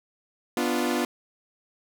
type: chord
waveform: sawtooth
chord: B diminished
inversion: none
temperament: equal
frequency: 246.9 / 293.7 / 349.2 Hz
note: B3 / D4 / F4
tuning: 0 / 0 / 0 cents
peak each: -23 / -26 / -24 dBFS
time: 0.57-1.05 s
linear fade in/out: 2 ms
effects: none